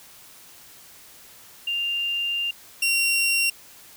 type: tone pair in turn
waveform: sine / sawtooth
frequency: 2794 / 2749 Hz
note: F7 / F7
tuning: 0 / -28 cents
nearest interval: unison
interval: 28 cents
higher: first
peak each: -23 / -16 dBFS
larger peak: second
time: 1.67-2.51 / 2.82-3.5 s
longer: first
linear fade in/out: 5 ms
effects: white hiss -48 dBFS RMS until 3.96 s